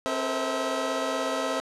25% pulse tone cluster, 267.3 / 441.2 / 470.3 / 518 / 647 Hz, C4 / A4 / A#4 / C5 / E5, +37 / +5 / +15 / -17 / -32 cents, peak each -29 / -33 / -34 / -29 / -26 dBFS, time 0.06-1.6 s, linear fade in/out 0 ms, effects low-pass 8000 Hz 12 dB/octave

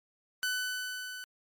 sawtooth tone with level ramp, 1500 Hz, F#6, 23 cents sharp, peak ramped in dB -25 to -37 dBFS, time 0.43-1.24 s, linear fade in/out 0 ms, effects MP3 96 kbps

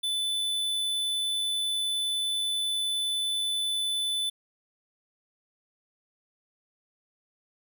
square tone, 3501 Hz, A7, 9 cents flat, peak -27 dBFS, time 0.03-4.3 s, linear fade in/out 10 ms, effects none

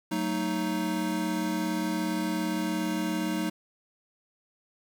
square chord, D# diminished, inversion first, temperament just, 186.68 / 224 / 311.1 Hz, F#3 / A3 / D#4, +16 / +31 / 0 cents, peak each -33 / -34 / -31 dBFS, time 0.11-3.5 s, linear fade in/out 10 ms, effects 9-bit

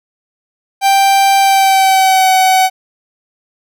45% pulse tone with pitch glide, 785 to 752.6 Hz, G5 to F#5, +2 to +29 cents, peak -7 dBFS, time 0.81-2.7 s, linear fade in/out 50 ms, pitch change -73 cents, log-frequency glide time 1.39-2.3 s, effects none

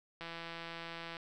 click train, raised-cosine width 0.3 ms, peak -28 dBFS, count 161, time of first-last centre 0.21-1.168 s, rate 167 Hz, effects none

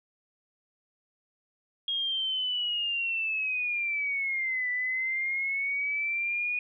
sine linear two-way sweep, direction down then up, 3274 to 1975.5 to 2467 Hz, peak -27 dBFS, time 1.88-6.59 s, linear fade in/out 2 ms, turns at 4.7 s, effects none

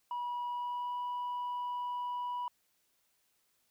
sine tone with pitch glide, 971 to 980 Hz, B5 to B5, -30 to -14 cents, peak -32 dBFS, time 0.11-2.48 s, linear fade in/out 2 ms, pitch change +16 cents, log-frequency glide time 0.47-0.98 s, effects tanh soft clip ceiling -33 dBFS + white hiss -75 dBFS RMS until 3.7 s

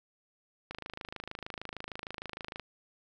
click train, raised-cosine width 0.3 ms, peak -23 dBFS, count 51, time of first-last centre 0.71-2.597 s, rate 26.5 Hz, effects none

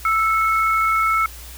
sine tone pair together, 1318.5 / 2191 Hz, E6 / C#7, 0 / -21 cents, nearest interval major sixth, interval 879 cents, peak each -16 / -22 dBFS, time 0.05-1.26 s, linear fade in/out 2 ms, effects added 60 Hz sine -37 dBFS peak until 1.57 s + white hiss -40 dBFS RMS until 1.57 s

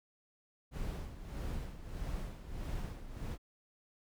brown noise with tremolo, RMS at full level -38 dBFS, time 0.71-3.38 s, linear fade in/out 50 ms, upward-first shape sine, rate 1.6 Hz, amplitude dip 70%, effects none

